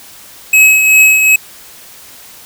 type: tone with tremolo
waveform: square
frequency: 2562 Hz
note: E7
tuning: 50 cents flat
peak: -3 dBFS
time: 0.53-1.36 s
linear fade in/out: 5 ms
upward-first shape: triangle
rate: 2.6 Hz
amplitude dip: 50%
effects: white hiss -36 dBFS RMS until 2.45 s